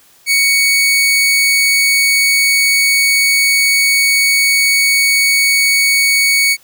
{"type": "tone", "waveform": "sawtooth", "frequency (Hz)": 2231, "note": "C#7", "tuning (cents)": 11, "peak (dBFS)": -6, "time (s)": [0.26, 6.57], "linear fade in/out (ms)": 50, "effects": ["white hiss -48 dBFS RMS until 6.63 s"]}